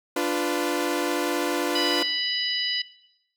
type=chord; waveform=sawtooth; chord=B diminished; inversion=first; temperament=equal with one note detuned; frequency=293.7 / 349.2 / 497.9 Hz; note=D4 / F4 / B4; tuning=0 / 0 / +14 cents; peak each=-23 / -23 / -25 dBFS; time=0.16-2.03 s; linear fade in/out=5 ms
type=harmonic tone; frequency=987.8 Hz; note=B5; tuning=in tune; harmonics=2 / 3 / 4 / 5; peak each=-33 / -27 / -31 / -28 dBFS; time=1.75-2.82 s; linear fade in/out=5 ms
effects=noise-tail reverb RT60 0.8 s tail -17 dB re dry